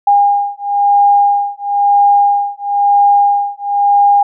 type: beating tone pair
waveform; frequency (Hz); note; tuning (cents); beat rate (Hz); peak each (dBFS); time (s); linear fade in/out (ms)
sine; 810 / 811; G#5 / G#5; -43 / -41; 1; -11; 0.07-4.23; 5
effects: none